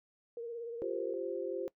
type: tone with vibrato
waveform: sine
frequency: 467 Hz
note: A#4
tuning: 3 cents sharp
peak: -38 dBFS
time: 0.37-1.14 s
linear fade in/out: 2 ms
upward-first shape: sine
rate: 17 Hz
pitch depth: 37 cents each way
type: chord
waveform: sine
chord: F suspended second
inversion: none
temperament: equal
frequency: 349.2 / 392 / 523.3 Hz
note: F4 / G4 / C5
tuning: 0 / 0 / 0 cents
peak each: -39 dBFS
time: 0.82-1.68 s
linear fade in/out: 0 ms
effects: noise-tail reverb RT60 0.1 s tail -21 dB re dry